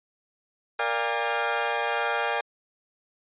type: chord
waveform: 20% pulse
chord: Bb dominant seventh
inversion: none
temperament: equal with one note detuned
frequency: 466.2 / 587.3 / 698.5 / 810.2 Hz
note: Bb4 / D5 / F5 / Ab5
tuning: 0 / 0 / 0 / -43 cents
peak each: -26 / -26 / -27 / -23 dBFS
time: 0.79-2.41 s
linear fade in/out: 5 ms
effects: resampled to 8000 Hz